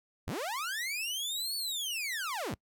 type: linear two-way sweep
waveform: sawtooth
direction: up then down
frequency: 32.7 to 4500 to 32.7 Hz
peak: -30 dBFS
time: 0.27-2.55 s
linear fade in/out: 10 ms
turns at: 1.56 s
effects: noise-tail reverb RT60 0.1 s tail -24 dB re dry